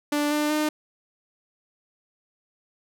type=tone with pitch steps; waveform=sawtooth; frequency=293.7 / 298.8 / 304.1 Hz; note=D4 / D4 / D#4; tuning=0 / +30 / -40 cents; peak=-18 dBFS; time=0.12-0.69 s; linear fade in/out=5 ms; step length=190 ms; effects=none